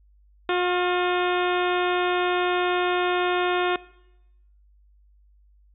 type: harmonic tone with a mistuned harmonic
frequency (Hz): 358.8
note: F4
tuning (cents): +47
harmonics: 1 / 2 / 3 / 4 / 5 / 6 / 7 / 8 / 9 / 10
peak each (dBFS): -23 / -28 / -30 / -30 / -34 / -38 / -35 / -39 / -38 / -37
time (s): 0.49-3.76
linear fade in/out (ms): 2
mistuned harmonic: 4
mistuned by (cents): -31
effects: noise-tail reverb RT60 0.9 s tail -21 dB re dry + added 50 Hz sine -54 dBFS peak until 5.74 s

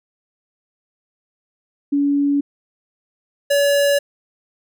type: tone pair in turn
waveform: sine / square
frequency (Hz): 284.3 / 568.6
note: C#4 / C#5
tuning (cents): +44 / +44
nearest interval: octave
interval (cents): 1200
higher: second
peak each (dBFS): -14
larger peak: neither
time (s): 1.92-2.41 / 3.5-3.99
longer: neither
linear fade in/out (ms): 10
effects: none

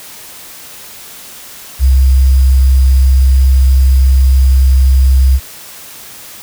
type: tone with sample-and-hold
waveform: sine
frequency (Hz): 65.8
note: C2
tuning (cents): +10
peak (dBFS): -4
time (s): 1.79-5.4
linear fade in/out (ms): 50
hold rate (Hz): 4900
effects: white hiss -32 dBFS RMS until 6.42 s

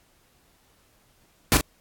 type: noise with echo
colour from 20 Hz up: pink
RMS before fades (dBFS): -17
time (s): 1.52-1.57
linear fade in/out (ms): 0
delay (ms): 40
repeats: 1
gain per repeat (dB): -9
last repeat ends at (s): 1.61
effects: pink hiss -62 dBFS RMS until 1.8 s + AAC 64 kbps

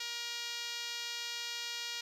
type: tone with band-pass filter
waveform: 5% pulse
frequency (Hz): 473.4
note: A#4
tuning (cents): +27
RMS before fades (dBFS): -40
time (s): 0-2.01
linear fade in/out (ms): 5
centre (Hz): 4000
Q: 0.71
effects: resampled to 32000 Hz + 11-bit

